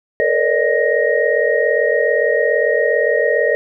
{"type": "tone cluster", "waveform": "sine", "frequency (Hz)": [443.3, 480.9, 567, 614, 1872], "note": ["A4", "B4", "C#5", "D#5", "A#6"], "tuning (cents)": [13, -46, 39, -23, 7], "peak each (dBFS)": -19, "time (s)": [0.2, 3.55], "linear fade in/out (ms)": 0, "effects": []}